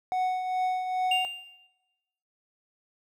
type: tone with tremolo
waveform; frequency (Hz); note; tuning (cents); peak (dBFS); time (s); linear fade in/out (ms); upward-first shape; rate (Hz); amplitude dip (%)
triangle; 740; F#5; 0; -21; 0.12-1.25; 0; triangle; 2.4; 55
type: tone with exponential decay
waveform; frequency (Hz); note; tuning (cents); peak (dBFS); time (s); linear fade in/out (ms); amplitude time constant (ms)
triangle; 2794; F7; 0; -20; 1.11-1.67; 5; 120
effects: noise-tail reverb RT60 1.0 s tail -17 dB re dry